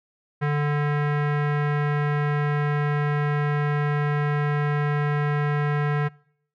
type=tone with low-pass filter; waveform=square; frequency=146.83 Hz; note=D3; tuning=in tune; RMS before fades=-23 dBFS; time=0.41-6.09 s; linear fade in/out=20 ms; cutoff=1800 Hz; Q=2.2; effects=noise-tail reverb RT60 0.7 s tail -26 dB re dry